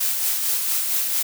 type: noise with tremolo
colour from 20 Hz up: blue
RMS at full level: -21 dBFS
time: 0-1.23 s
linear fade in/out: 10 ms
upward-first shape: sine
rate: 4.4 Hz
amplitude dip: 35%
effects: none